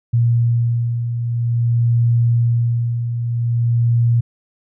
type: beating tone pair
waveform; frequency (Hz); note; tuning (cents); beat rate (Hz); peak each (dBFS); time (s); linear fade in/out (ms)
sine; 117.6 / 118.1; A#2 / A#2; +16 / +23; 0.5; -22 / -14; 0.13-4.21; 10
effects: none